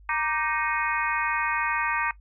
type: harmonic tone with a mistuned harmonic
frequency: 311.1 Hz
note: D#4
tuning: in tune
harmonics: 3 / 4 / 5 / 6 / 7 / 8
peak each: -29 / -30 / -31 / -32 / -32 / -33 dBFS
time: 0.09-2.11 s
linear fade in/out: 2 ms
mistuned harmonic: 4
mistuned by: -95 cents
effects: noise-tail reverb RT60 0.1 s tail -18 dB re dry + added 50 Hz sine -48 dBFS peak until 2.2 s